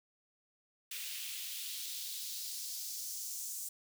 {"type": "noise with high-pass filter sweep", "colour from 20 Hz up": "white", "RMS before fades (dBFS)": -42, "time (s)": [0.91, 3.69], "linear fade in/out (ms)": 5, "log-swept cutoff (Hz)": [2500, 7100], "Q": 1.9, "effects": []}